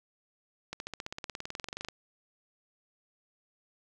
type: accelerating click train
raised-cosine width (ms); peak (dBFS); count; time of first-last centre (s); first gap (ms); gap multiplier
0.2; -20; 23; 0.73-1.886; 71; 0.97
effects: none